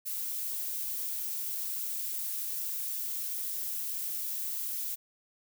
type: noise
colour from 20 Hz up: violet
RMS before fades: -35 dBFS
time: 0.05-4.96 s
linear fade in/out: 20 ms
effects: none